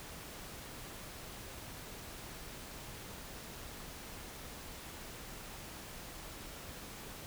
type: silence
effects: pink hiss -48 dBFS RMS until 7.26 s